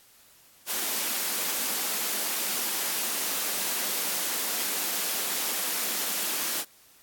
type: high-pass noise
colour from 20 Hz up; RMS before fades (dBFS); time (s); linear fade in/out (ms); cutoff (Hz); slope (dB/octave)
white; -29; 0.66-6.65; 50; 180; 48
effects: white hiss -57 dBFS RMS until 7.02 s + AAC 64 kbps